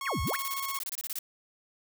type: tone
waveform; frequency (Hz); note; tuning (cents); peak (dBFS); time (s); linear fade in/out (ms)
sawtooth; 1094; C#6; -23; -30; 0.01-0.79; 2
type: exponential two-way sweep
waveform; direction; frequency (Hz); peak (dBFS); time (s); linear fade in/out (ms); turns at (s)
sine; down then up; 3174 to 58.27 to 2905; -29; 0.05-0.37; 20; 0.22
type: noise bursts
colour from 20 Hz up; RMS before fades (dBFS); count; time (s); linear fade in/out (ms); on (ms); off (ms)
blue; -35; 16; 0.27-1.189; 2; 34; 25
effects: none